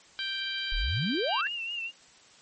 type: harmonic tone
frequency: 784 Hz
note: G5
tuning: in tune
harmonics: 2 / 3 / 4 / 5 / 6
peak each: -36 / -40 / -34 / -38 / -41 dBFS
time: 0.19-1.41 s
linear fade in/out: 0 ms
type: exponential sweep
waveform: sine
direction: up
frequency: 30.08 to 1759 Hz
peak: -27 dBFS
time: 0.72-1.47 s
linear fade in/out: 0 ms
type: tone with vibrato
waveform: sine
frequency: 2766 Hz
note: F7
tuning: 17 cents flat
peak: -32 dBFS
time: 1.28-1.92 s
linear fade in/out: 50 ms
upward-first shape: triangle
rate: 5 Hz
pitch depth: 76 cents each way
effects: white hiss -56 dBFS RMS until 2.41 s + MP3 32 kbps